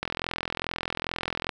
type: click train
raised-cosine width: 0.3 ms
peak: -12 dBFS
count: 63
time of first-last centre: 0.03-1.492 s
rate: 42.4 Hz
effects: none